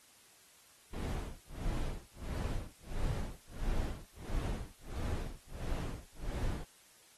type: noise with tremolo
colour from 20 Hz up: brown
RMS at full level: -34 dBFS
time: 0.93-6.64 s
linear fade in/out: 5 ms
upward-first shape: sine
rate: 1.5 Hz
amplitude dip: 100%
effects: white hiss -62 dBFS RMS until 7.17 s + AAC 32 kbps